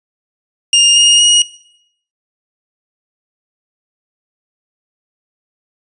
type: tone with pitch steps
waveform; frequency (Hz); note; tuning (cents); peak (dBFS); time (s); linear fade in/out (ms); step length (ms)
sawtooth; 2822 / 2853 / 2885; F7 / F7 / F#7; +17 / +36 / -44; -3; 0.73-1.42; 2; 230
effects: noise-tail reverb RT60 0.7 s tail -19 dB re dry + resampled to 22050 Hz